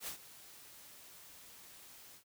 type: noise with ADSR envelope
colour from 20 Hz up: white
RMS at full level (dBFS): -41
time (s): 0-2.24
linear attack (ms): 71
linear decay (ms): 98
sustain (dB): -15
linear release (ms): 92
effects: none